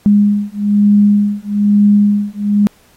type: beating tone pair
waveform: sine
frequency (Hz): 204.9 / 206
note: G#3 / G#3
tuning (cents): -23 / -14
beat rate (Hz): 1.1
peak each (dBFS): -11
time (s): 0.06-2.67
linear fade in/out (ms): 0
effects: pink hiss -50 dBFS RMS until 2.96 s + AAC 48 kbps